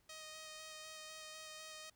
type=tone with vibrato; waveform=5% pulse; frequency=625 Hz; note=D#5; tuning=8 cents sharp; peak=-38 dBFS; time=0.09-1.9 s; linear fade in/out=5 ms; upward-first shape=square; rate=4 Hz; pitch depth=10 cents each way; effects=pink hiss -75 dBFS RMS until 1.95 s